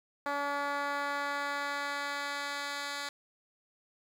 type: tone with band-pass filter sweep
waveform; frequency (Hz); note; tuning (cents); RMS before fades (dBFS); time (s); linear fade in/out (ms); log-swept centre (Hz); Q
10% pulse; 285.2; C#4; +49; -35; 0.26-3.09; 2; 980 to 3700; 0.74
effects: 9-bit